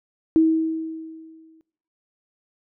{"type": "tone with exponential decay", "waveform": "sine", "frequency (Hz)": 321.3, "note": "E4", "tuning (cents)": -44, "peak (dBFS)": -11, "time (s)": [0.36, 1.61], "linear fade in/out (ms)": 0, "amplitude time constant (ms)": 270, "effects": ["noise-tail reverb RT60 0.6 s tail -20 dB re dry"]}